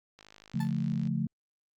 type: click train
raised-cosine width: 0.2 ms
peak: -34 dBFS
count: 47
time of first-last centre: 0.19-1.073 s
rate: 52.1 Hz
type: chord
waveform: sine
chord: Db augmented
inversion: none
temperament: equal with one note detuned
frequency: 141.99 / 174.61 / 220 Hz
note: Db3 / F3 / A3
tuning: +42 / 0 / 0 cents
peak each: -32 dBFS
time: 0.54-1.27 s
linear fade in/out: 5 ms
type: tone with exponential decay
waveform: 30% pulse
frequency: 876 Hz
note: A5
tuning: 8 cents flat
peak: -33 dBFS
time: 0.6-0.74 s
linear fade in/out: 5 ms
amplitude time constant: 30 ms
effects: Opus 48 kbps